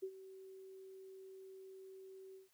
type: tone with ADSR envelope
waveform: sine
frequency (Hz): 381.5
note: G4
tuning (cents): -47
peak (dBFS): -38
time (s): 0.02-2.49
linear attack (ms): 15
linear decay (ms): 67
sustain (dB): -14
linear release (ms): 140
effects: white hiss -75 dBFS RMS until 2.53 s